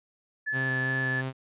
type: tone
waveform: sine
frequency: 1726 Hz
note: A6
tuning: 34 cents flat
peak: -27 dBFS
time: 0.46-1.22 s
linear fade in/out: 20 ms
type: tone with vibrato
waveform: sawtooth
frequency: 130.81 Hz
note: C3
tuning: in tune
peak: -26 dBFS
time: 0.52-1.33 s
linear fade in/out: 50 ms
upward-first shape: square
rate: 2.9 Hz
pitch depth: 11 cents each way
effects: resampled to 8000 Hz